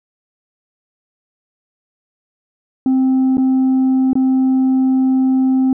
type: tone with dropouts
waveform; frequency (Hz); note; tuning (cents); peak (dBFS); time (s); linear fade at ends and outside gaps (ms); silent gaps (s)
sine; 261.6; C4; 0; -8; 2.86-5.73; 2; 3.371-3.38 / 4.132-4.154
effects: tanh soft clip ceiling -10 dBFS